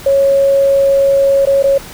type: tone with dropouts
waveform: sine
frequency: 551 Hz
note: C#5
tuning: 11 cents flat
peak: -7 dBFS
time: 0.06-1.78 s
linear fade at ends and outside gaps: 5 ms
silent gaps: 1.454-1.47 / 1.626-1.639 s
effects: pink hiss -32 dBFS RMS until 1.93 s